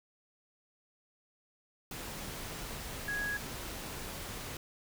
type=tone in noise; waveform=sine; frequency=1661.2 Hz; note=G#6; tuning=in tune; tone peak=-33 dBFS; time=3.08-3.37 s; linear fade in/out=2 ms; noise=pink; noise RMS=-42 dBFS; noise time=1.91-4.57 s; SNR=+6 dB; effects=none